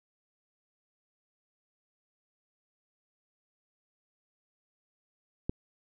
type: click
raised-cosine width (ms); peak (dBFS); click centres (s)
3; -17; 5.495
effects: none